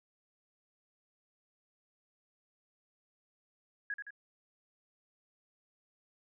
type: tone with echo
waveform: sine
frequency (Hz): 1661.2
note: G#6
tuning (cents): 0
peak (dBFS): -34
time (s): 3.9-3.94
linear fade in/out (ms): 2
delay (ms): 83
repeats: 2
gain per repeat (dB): -5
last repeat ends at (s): 4.106
effects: none